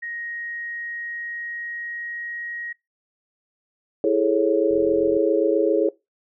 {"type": "tone with pitch glide", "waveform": "sine", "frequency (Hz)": [1876, 1889], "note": ["A#6", "A#6"], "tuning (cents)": [11, 22], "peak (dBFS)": -29, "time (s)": [0.02, 2.73], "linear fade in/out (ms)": 10, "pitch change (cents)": 11, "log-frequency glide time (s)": [0.13, 2.49]}
{"type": "chord", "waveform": "sine", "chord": "A major seventh", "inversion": "second", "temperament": "just", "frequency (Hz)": [330, 412.5, 440, 550], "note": ["E4", "G#4", "A4", "C#5"], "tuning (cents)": [2, -12, 0, -14], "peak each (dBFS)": -22, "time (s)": [4.04, 5.89], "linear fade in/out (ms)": 2}
{"type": "click train", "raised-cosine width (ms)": 3, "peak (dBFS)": -30, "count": 21, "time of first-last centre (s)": [4.71, 5.168], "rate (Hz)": 43.7}
{"effects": ["noise-tail reverb RT60 0.2 s tail -21 dB re dry"]}